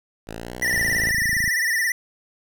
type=linear two-way sweep; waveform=5% pulse; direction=up then down; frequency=53.1 to 62.1 to 56 Hz; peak=-21 dBFS; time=0.27-1.11 s; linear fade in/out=5 ms; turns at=0.56 s
type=tone with vibrato; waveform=square; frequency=1884 Hz; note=A#6; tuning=18 cents sharp; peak=-20 dBFS; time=0.62-1.92 s; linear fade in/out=2 ms; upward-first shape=sine; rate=18 Hz; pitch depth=100 cents each way
type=click train; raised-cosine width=5 ms; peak=-20 dBFS; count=21; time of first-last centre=0.74-1.478 s; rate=27.1 Hz
effects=none